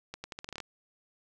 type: accelerating click train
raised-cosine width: 0.2 ms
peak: -22 dBFS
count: 10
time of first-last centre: 0.14-0.602 s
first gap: 100 ms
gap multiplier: 0.82
effects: none